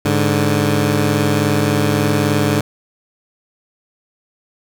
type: tone pair together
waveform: 15% pulse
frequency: 103.67 / 146 Hz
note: G#2 / D3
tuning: -3 / -10 cents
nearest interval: tritone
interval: 593 cents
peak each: -10 dBFS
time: 0.05-2.61 s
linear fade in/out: 5 ms
effects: none